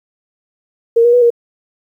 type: tone with pitch steps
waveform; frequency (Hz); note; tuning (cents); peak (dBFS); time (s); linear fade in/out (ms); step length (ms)
sine; 463.5 / 477.3 / 489.5 / 472.1; A#4 / A#4 / B4 / A#4; -10 / +41 / -15 / +22; -6; 0.96-1.304; 10; 86
effects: 8-bit